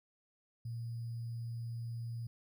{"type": "tone with sample-and-hold", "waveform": "sine", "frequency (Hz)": 116.54, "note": "A#2", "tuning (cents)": 0, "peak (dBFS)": -38, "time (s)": [0.65, 2.27], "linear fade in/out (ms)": 5, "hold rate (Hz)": 4900, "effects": []}